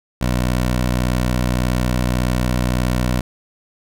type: tone with vibrato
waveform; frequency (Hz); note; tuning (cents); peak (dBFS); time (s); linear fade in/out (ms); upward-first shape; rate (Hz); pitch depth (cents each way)
15% pulse; 61.74; B1; 0; -10; 0.21-3.21; 5; sine; 14; 16
effects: none